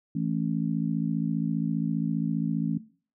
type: harmonic tone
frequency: 55 Hz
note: A1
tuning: in tune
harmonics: 3 / 4 / 5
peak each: -29 / -30 / -31 dBFS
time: 0.15-2.78 s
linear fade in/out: 5 ms
effects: noise-tail reverb RT60 0.4 s tail -17 dB re dry